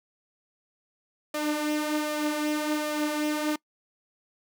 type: tone with flanger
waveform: sawtooth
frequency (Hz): 301.3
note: D4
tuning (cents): +44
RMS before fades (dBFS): -28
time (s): 1.34-3.56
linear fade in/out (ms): 5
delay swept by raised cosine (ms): 1.7 to 6.3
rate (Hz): 1.3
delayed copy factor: +0.5
effects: noise-tail reverb RT60 0.1 s tail -24 dB re dry